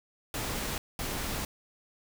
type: noise bursts at uneven times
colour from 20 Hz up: pink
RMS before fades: -34 dBFS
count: 2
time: 0.34-0.78 / 0.99-1.45 s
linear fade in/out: 2 ms
effects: none